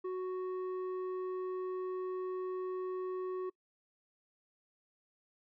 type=tone with low-pass filter; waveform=square; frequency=370 Hz; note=F#4; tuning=in tune; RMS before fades=-38 dBFS; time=0.04-3.5 s; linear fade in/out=10 ms; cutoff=840 Hz; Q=1.9; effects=noise-tail reverb RT60 0.1 s tail -26 dB re dry